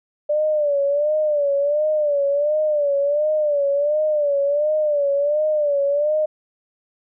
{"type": "tone with vibrato", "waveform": "sine", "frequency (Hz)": 587.3, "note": "D5", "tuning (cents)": 0, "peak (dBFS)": -16, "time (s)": [0.29, 6.26], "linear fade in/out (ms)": 10, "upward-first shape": "sine", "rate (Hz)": 1.4, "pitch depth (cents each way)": 85, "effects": []}